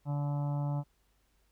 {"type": "harmonic tone", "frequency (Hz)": 144.3, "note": "D3", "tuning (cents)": -30, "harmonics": [1, 2, 4, 5, 6, 7, 8, 9], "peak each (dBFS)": [-30, -43, -45, -48, -46, -52, -59, -57], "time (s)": [0.05, 0.84], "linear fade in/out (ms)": 50, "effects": ["added 50 Hz sine -70 dBFS peak until 1.51 s", "pink hiss -74 dBFS RMS until 1.51 s"]}